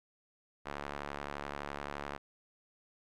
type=tone with band-pass filter; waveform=sawtooth; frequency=71.7 Hz; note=D2; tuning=41 cents flat; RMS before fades=-42 dBFS; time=0.65-2.18 s; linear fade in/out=20 ms; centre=1200 Hz; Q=0.85; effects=none